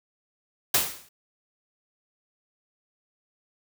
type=noise with exponential decay; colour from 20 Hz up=white; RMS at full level=-18 dBFS; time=0.74-1.09 s; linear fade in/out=5 ms; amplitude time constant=74 ms; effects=none